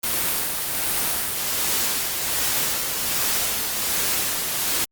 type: noise with tremolo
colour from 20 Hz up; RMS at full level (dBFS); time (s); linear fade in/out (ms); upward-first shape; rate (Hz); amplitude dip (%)
white; -22; 0.03-4.85; 10; sine; 1.3; 35
effects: Opus 32 kbps